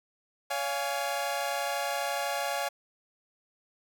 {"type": "chord", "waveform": "sawtooth", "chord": "Db major", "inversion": "none", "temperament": "equal with one note detuned", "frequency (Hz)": [564.4, 698.5, 830.6], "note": ["Db5", "F5", "Ab5"], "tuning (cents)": [31, 0, 0], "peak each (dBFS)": -30, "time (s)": [0.5, 2.69], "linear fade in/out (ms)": 10, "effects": []}